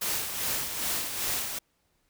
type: noise with tremolo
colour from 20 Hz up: white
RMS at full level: -29 dBFS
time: 0.01-1.59 s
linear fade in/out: 10 ms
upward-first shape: sine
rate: 2.5 Hz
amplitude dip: 50%
effects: pink hiss -72 dBFS RMS until 2.09 s